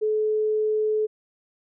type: tone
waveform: sine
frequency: 430 Hz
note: A4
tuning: 40 cents flat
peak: -20 dBFS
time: 0.01-1.07 s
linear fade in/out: 20 ms
effects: none